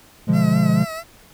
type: chord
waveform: triangle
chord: B diminished seventh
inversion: none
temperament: equal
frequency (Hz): 123.47 / 146.83 / 174.61 / 207.7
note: B2 / D3 / F3 / Ab3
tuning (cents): 0 / 0 / 0 / 0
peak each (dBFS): -21 / -19 / -16 / -16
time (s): 0.27-0.85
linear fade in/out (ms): 20
type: tone with vibrato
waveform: 20% pulse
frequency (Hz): 658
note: E5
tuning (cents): -3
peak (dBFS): -23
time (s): 0.32-1.04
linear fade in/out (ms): 50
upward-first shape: sine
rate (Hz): 4.5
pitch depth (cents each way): 57
effects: pink hiss -49 dBFS RMS until 1.33 s